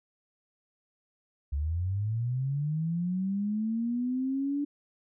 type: linear sweep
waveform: sine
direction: up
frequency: 67.8 to 290.7 Hz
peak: -27 dBFS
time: 1.52-4.65 s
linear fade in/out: 10 ms
effects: none